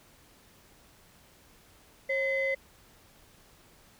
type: tone pair together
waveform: sine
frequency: 540.3 / 2038 Hz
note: C#5 / C7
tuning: -44 / -46 cents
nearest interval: octave + major seventh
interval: 2298 cents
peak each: -28 / -28 dBFS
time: 2.09-2.55 s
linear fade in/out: 10 ms
effects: tanh soft clip ceiling -21 dBFS + pink hiss -59 dBFS RMS until 3.99 s